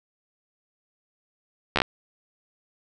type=slowing click train; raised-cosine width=0.3 ms; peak=-5 dBFS; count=5; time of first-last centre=1.76-1.819 s; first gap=13 ms; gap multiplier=1.08; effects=none